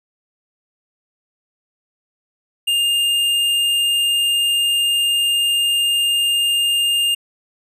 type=tone with tanh clipping; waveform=sine; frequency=2813 Hz; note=F7; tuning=12 cents sharp; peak=-16 dBFS; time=2.67-7.15 s; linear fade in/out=10 ms; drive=16 dB; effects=resampled to 32000 Hz